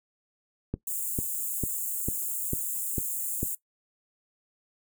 click train, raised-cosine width 3 ms, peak -16 dBFS, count 7, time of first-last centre 0.74-3.431 s, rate 2.23 Hz
white high-pass noise, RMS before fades -32 dBFS, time 0.87-3.55 s, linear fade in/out 5 ms, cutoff 6900 Hz, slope 96 dB/octave
effects noise-tail reverb RT60 0.1 s tail -18 dB re dry

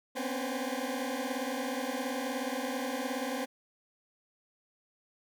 20% pulse tone cluster, 246 / 263.2 / 282.1 / 516 / 816 Hz, B3 / C4 / C#4 / C5 / G#5, -7 / +10 / +30 / -24 / -31 cents, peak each -33 / -31 / -36 / -38 / -40 dBFS, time 0.15-3.46 s, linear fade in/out 20 ms, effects none

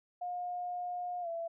sine tone with pitch glide, 714 to 670 Hz, F5 to E5, +38 to +28 cents, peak -35 dBFS, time 0.21-1.48 s, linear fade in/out 10 ms, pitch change -110 cents, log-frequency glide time 1.21-1.28 s, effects none

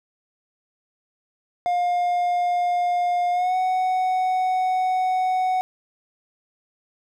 triangle tone with pitch glide, 709 to 743 Hz, F5 to F#5, +26 to +7 cents, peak -17 dBFS, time 1.66-5.61 s, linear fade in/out 0 ms, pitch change +81 cents, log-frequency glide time 3.32-3.56 s, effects none

